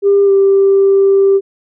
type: tone with pitch glide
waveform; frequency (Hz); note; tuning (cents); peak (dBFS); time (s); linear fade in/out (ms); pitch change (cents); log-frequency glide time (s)
sine; 399.8 to 392.3; G4 to G4; +34 to +1; -5; 0.02-1.41; 50; -33; 0.25-0.31
effects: tanh soft clip ceiling -2 dBFS